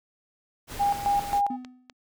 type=noise; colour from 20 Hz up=pink; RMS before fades=-38 dBFS; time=0.67-1.42 s; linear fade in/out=50 ms
type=tone with tremolo; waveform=sine; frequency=809 Hz; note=G#5; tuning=46 cents flat; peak=-20 dBFS; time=0.79-1.57 s; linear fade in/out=20 ms; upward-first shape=square; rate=3.7 Hz; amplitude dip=75%
type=tone with exponential decay; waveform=triangle; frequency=251.9 Hz; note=B3; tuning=34 cents sharp; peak=-26 dBFS; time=1.5-1.93 s; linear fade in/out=5 ms; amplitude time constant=93 ms
type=clicks; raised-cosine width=0.2 ms; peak=-25 dBFS; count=2; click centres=1.648 / 1.898 s
effects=none